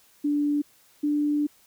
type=tone pair in turn; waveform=sine; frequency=291.9 / 294.6 Hz; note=D4 / D4; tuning=-10 / +6 cents; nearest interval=unison; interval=16 cents; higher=second; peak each=-21 dBFS; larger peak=neither; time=0.24-0.62 / 1.03-1.47 s; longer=second; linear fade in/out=10 ms; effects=white hiss -59 dBFS RMS until 1.66 s